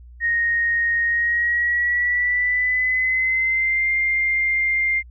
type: tone with pitch glide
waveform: sine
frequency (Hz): 1864.7 to 2105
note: A#6 to C7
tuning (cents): 0 to +10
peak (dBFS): -17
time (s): 0.2-5.03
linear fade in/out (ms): 50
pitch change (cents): +210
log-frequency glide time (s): 1.05-3.9
effects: added 60 Hz sine -40 dBFS peak until 5.1 s